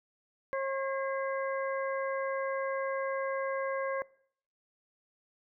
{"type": "harmonic tone with a mistuned harmonic", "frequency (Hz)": 540, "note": "C#5", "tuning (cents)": -45, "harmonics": [1, 2, 3, 4], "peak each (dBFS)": [-31, -37, -41, -43], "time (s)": [0.53, 4.02], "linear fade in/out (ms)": 0, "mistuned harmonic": 4, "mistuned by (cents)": -92, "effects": ["noise-tail reverb RT60 0.6 s tail -22 dB re dry"]}